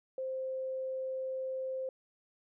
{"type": "tone", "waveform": "sine", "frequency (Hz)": 523.3, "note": "C5", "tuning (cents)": 0, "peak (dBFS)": -34, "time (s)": [0.18, 1.89], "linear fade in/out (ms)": 2, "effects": []}